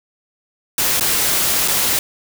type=noise with dropouts; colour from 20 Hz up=white; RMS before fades=-17 dBFS; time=0.78-1.99 s; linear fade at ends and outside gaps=2 ms; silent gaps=0.998-1.008 / 1.678-1.682 s; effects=none